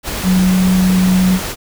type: tone in noise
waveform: sine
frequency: 185 Hz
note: F#3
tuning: in tune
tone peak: -9 dBFS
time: 0.23-1.4 s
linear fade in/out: 50 ms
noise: pink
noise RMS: -22 dBFS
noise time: 0.03-1.56 s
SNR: +10 dB
effects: none